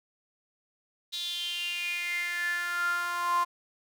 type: tone with high-pass filter sweep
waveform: sawtooth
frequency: 349.2 Hz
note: F4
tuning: in tune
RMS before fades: -31 dBFS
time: 1.12-3.45 s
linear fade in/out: 20 ms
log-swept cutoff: 3800 to 1000 Hz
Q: 9.4
effects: none